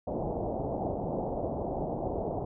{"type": "low-pass noise", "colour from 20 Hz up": "white", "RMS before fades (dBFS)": -33, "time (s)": [0.07, 2.45], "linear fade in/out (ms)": 5, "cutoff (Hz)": 790, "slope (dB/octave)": 48, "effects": []}